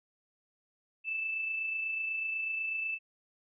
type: tone with amplitude modulation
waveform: sine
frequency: 2637 Hz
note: E7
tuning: in tune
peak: -30 dBFS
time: 1.04-2.99 s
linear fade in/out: 50 ms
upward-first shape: sine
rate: 28.1 Hz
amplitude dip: 35%
effects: none